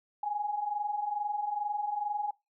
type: tone pair together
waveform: sine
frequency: 812 / 834.3 Hz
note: G#5 / G#5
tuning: -39 / +8 cents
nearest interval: unison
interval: 47 cents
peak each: -36 / -31 dBFS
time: 0.23-2.31 s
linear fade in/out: 5 ms
effects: noise-tail reverb RT60 0.2 s tail -21 dB re dry